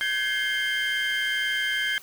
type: tone cluster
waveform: triangle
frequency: 1555 / 1677 / 2112 / 3144 Hz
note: G6 / G#6 / C7 / G7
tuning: -14 / +16 / +16 / +4 cents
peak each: -27 dBFS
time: 0.01-1.98 s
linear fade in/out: 0 ms
effects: tanh soft clip ceiling -16 dBFS + white hiss -48 dBFS RMS until 2.02 s

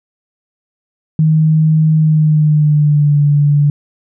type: tone with pitch glide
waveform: sine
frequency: 156.9 to 145.55 Hz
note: D#3 to D3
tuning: +15 to -15 cents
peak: -7 dBFS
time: 1.19-3.7 s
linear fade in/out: 2 ms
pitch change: -130 cents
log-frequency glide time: 1.96-3.19 s
effects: none

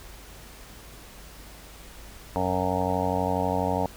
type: harmonic tone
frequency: 92.2 Hz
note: F#2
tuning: 6 cents flat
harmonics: 1 / 2 / 3 / 5 / 6 / 7 / 8 / 9 / 10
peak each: -32 / -32 / -32 / -32 / -32 / -32 / -32 / -32 / -32 dBFS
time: 2.36-3.86 s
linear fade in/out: 0 ms
effects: added 50 Hz sine -47 dBFS peak until 3.96 s + pink hiss -47 dBFS RMS until 3.96 s

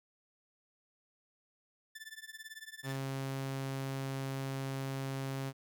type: tone with tremolo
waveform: sawtooth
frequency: 1760 Hz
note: A6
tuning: in tune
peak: -39 dBFS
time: 1.95-2.96 s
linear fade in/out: 5 ms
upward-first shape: triangle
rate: 18 Hz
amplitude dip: 100%
type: tone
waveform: sawtooth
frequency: 135.1 Hz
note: C#3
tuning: 44 cents flat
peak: -32 dBFS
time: 2.83-5.53 s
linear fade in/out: 50 ms
effects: none

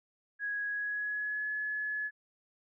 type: tone with pitch glide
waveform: sine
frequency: 1661.2 to 1704.9 Hz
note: G#6 to G#6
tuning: 0 to +45 cents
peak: -32 dBFS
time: 0.39-2.11 s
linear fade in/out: 50 ms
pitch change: +45 cents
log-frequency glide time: 0.67-1.49 s
effects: none

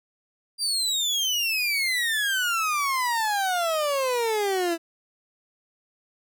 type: exponential sweep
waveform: 30% pulse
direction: down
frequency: 4787 to 327.2 Hz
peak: -20 dBFS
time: 0.58-4.78 s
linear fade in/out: 50 ms
effects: none

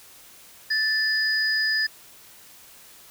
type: tone pair together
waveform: sine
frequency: 1756 / 4963 Hz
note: A6 / D#8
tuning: -4 / -5 cents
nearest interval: octave + tritone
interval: 1799 cents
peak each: -22 / -25 dBFS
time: 0.7-1.87 s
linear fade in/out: 10 ms
effects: white hiss -49 dBFS RMS until 3.1 s

